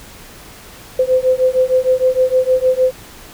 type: beating tone pair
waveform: sine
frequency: 510 / 516.5 Hz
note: C5 / C5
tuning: -44 / -22 cents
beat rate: 6.5 Hz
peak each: -14 / -14 dBFS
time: 0.99-2.92 s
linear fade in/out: 5 ms
effects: pink hiss -38 dBFS RMS until 3.33 s